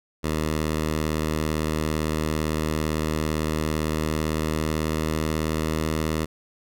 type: tone with pitch glide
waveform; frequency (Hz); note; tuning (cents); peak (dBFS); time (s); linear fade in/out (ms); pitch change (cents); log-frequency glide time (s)
10% pulse; 77.78 to 78.68; D#2 to D#2; 0 to +20; -15; 0.23-6.26; 20; +20; 3.84-5.82
effects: none